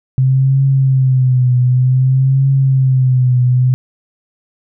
sine tone with vibrato, 130.2 Hz, C3, 8 cents flat, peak -8 dBFS, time 0.18-3.74 s, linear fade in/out 0 ms, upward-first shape triangle, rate 0.54 Hz, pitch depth 81 cents each way, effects none

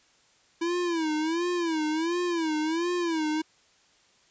square tone with vibrato, 329.6 Hz, E4, in tune, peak -26 dBFS, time 0.61-3.42 s, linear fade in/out 10 ms, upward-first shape sine, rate 1.4 Hz, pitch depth 130 cents each way, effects white hiss -62 dBFS RMS until 4.3 s + resampled to 16000 Hz

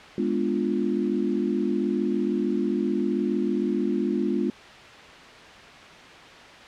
sine chord, G# diminished seventh, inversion none, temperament equal, 207.7 / 246.9 / 293.7 / 349.2 Hz, G#3 / B3 / D4 / F4, 0 / 0 / 0 / 0 cents, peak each -27 / -28 / -29 / -27 dBFS, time 0.18-4.5 s, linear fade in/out 2 ms, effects white hiss -44 dBFS RMS until 6.67 s + low-pass 3000 Hz 12 dB/octave

